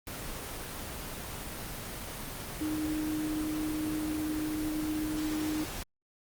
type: tone in noise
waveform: sine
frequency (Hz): 308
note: D#4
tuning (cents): -17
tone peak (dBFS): -30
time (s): 2.61-5.64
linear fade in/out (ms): 2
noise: pink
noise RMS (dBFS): -39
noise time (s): 0.07-5.83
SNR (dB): +6
effects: Opus 24 kbps